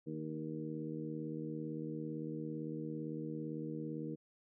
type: harmonic tone with a mistuned harmonic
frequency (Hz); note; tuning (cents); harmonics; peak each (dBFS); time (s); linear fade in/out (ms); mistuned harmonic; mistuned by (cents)
77.78; D#2; 0; 2 / 3 / 4 / 5 / 6; -44 / -46 / -43 / -52 / -47; 0.06-4.16; 20; 6; +17
effects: none